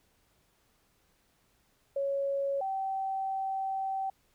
sine tone pair in turn, 554.4 / 772.1 Hz, C#5 / G5, 0 / -26 cents, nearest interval tritone, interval 574 cents, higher second, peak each -28 / -30 dBFS, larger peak first, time 1.96-2.61 / 2.61-4.1 s, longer second, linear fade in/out 5 ms, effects pink hiss -70 dBFS RMS until 4.34 s

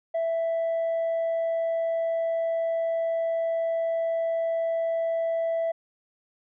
triangle tone with tanh clipping, 661 Hz, E5, 5 cents sharp, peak -24 dBFS, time 0.14-5.72 s, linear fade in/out 10 ms, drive 6 dB, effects none

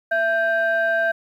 sine tone pair together, 666 / 1573.1 Hz, E5 / G6, +18 / +6 cents, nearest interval octave + minor third, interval 1488 cents, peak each -19 dBFS, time 0.11-1.12 s, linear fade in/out 10 ms, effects tanh soft clip ceiling -12 dBFS + 9-bit

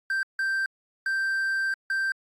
triangle tone bursts at uneven times, 1568 Hz, G6, in tune, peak -22 dBFS, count 4, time 0.1-0.23 / 0.39-0.66 / 1.06-1.74 / 1.9-2.12 s, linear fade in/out 2 ms, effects AAC 48 kbps

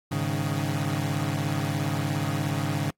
30% pulse chord, Ab suspended fourth, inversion none, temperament equal with one note detuned, 102.57 / 138.59 / 155.56 Hz, Ab2 / Db3 / Eb3, -21 / 0 / 0 cents, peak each -29 / -26 / -27 dBFS, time 0.11-2.91 s, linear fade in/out 10 ms, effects noise-tail reverb RT60 0.1 s tail -24 dB re dry + AAC 48 kbps

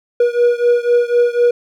triangle beating tone pair, 479.5 / 483.5 Hz, A#4 / B4, +49 / -37 cents, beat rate 4 Hz, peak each -11 / -13 dBFS, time 0.2-1.51 s, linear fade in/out 5 ms, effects none

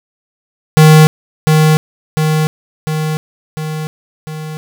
square tone with echo, 155.56 Hz, D#3, in tune, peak -3 dBFS, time 0.77-1.07 s, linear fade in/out 0 ms, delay 700 ms, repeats 5, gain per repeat -4 dB, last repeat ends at 4.57 s, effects none

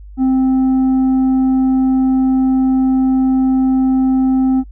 triangle tone with tanh clipping, 261.6 Hz, C4, in tune, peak -11 dBFS, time 0.17-4.64 s, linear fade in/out 50 ms, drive 9 dB, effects noise-tail reverb RT60 0.1 s tail -21 dB re dry + added 50 Hz sine -32 dBFS peak until 4.71 s

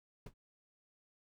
brown noise with exponential decay, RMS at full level -39 dBFS, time 0.26-0.34 s, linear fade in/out 5 ms, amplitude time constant 17 ms, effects none

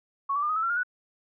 sine tone with pitch steps, 1108.7 / 1155.1 / 1203.5 / 1253.9 / 1306.3 / 1361 / 1418 / 1477.4 Hz, C#6 / D6 / D6 / D#6 / E6 / F6 / F6 / F#6, 0 / -29 / +42 / +13 / -16 / -45 / +26 / -3 cents, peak -24 dBFS, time 0.29-0.834 s, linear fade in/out 10 ms, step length 68 ms, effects none

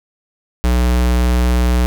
square tone, 61.1 Hz, B1, 18 cents flat, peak -12 dBFS, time 0.64-1.86 s, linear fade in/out 0 ms, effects none

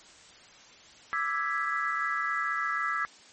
sine chord, E dominant seventh, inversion third, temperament equal, 1174.7 / 1318.5 / 1661.2 / 1975.5 Hz, D6 / E6 / G#6 / B6, 0 / 0 / 0 / 0 cents, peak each -35 / -31 / -32 / -34 dBFS, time 1.13-3.05 s, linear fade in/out 0 ms, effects white hiss -53 dBFS RMS until 3.32 s + MP3 32 kbps

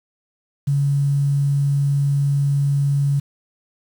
sine tone with quantisation, 141.1 Hz, C#3, 31 cents sharp, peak -15 dBFS, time 0.67-3.2 s, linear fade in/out 10 ms, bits 7, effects none

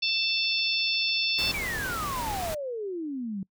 harmonic tone, 886 Hz, A5, 12 cents sharp, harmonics 3 / 4 / 5 / 6, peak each -28 / -29 / -30 / -31 dBFS, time 0.02-1.52 s, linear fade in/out 10 ms
pink noise, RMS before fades -35 dBFS, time 1.38-2.55 s, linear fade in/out 10 ms
sine exponential sweep, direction down, 2371 to 184.9 Hz, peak -30 dBFS, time 1.54-3.43 s, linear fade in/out 2 ms
effects noise-tail reverb RT60 0.1 s tail -25 dB re dry

